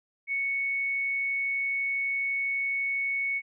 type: tone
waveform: sine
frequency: 2217 Hz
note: C#7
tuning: in tune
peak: -26 dBFS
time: 0.27-3.42 s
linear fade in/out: 50 ms
effects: none